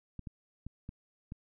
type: clicks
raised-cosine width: 5 ms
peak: -29 dBFS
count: 5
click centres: 0.193 / 0.272 / 0.666 / 0.891 / 1.321 s
effects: none